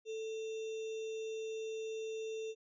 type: tone with sample-and-hold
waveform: sine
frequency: 441.5 Hz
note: A4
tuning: 6 cents sharp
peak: -38 dBFS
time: 0.05-2.55 s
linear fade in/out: 50 ms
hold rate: 3150 Hz
effects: resampled to 16000 Hz